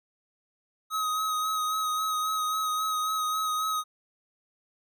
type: tone with vibrato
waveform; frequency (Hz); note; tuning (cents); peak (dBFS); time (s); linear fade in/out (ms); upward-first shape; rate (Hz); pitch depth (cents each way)
square; 1265; D#6; +28; -27; 0.9-3.84; 50; sine; 3.7; 23
effects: none